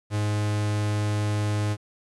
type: tone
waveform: 45% pulse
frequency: 104.8 Hz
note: G#2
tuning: 16 cents sharp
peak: -23 dBFS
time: 0.1-1.77 s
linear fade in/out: 50 ms
effects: resampled to 24000 Hz + 9-bit